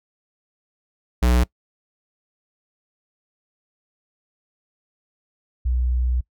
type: tone pair in turn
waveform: square / sine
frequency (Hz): 61 / 61.85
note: B1 / B1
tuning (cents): -21 / +3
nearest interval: unison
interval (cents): 24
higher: second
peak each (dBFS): -15 / -18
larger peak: first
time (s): 1.22-1.44 / 5.65-6.21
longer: second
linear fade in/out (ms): 10
effects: noise-tail reverb RT60 0.1 s tail -22 dB re dry